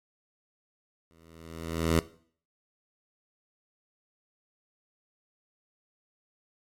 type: tone with exponential growth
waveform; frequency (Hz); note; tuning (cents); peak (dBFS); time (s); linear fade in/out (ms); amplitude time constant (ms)
10% pulse; 82; E2; -9; -12; 1.11-1.99; 0; 190
effects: noise-tail reverb RT60 0.5 s tail -18 dB re dry + MP3 64 kbps